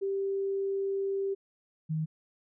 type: tone pair in turn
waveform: sine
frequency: 392 / 157.24 Hz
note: G4 / D#3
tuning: 0 / +19 cents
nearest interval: octave + major third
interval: 1581 cents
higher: first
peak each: -28 dBFS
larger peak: neither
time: 0.01-1.35 / 1.89-2.06 s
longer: first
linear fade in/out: 20 ms
effects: none